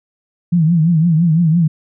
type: tone with vibrato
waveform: sine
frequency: 164.81 Hz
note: E3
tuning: in tune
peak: -9 dBFS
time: 0.52-1.68 s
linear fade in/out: 10 ms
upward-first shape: triangle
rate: 5.9 Hz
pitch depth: 140 cents each way
effects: none